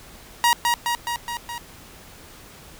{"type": "tone with echo", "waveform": "sawtooth", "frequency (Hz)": 949, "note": "A#5", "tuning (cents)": 31, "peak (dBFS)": -11, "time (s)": [0.44, 0.53], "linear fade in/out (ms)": 0, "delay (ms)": 210, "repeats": 5, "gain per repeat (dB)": -3, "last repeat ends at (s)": 1.58, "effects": ["pink hiss -45 dBFS RMS until 2.79 s"]}